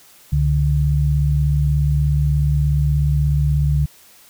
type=tone pair together; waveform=sine; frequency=68.53 / 145.2 Hz; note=C#2 / D3; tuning=-19 / -19 cents; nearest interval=octave + minor second; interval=1300 cents; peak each=-17 / -16 dBFS; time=0.32-3.86 s; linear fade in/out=10 ms; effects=white hiss -48 dBFS RMS until 4.29 s